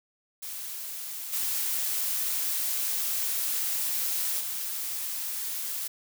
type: noise with level steps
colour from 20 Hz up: blue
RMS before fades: -37 / -29 / -33 dBFS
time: 0.42-5.88 s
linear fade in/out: 10 ms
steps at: 1.32 / 4.39 s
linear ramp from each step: 20 ms
effects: none